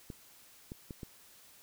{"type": "clicks", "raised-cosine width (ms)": 3, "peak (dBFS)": -29, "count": 4, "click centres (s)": [0.102, 0.719, 0.908, 1.032], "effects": ["white hiss -59 dBFS RMS until 1.62 s"]}